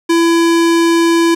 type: tone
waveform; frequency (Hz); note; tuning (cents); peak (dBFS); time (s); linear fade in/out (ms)
square; 335; E4; +28; -9; 0.09-1.35; 10
effects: low-pass 10000 Hz 12 dB/octave + 7-bit